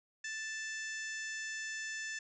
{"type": "harmonic tone", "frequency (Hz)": 880, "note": "A5", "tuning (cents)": 0, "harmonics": [2, 3, 4, 5, 6, 7, 8, 9], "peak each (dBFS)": [-40, -48, -53, -58, -50, -50, -50, -63], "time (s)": [0.24, 2.19], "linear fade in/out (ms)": 5, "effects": []}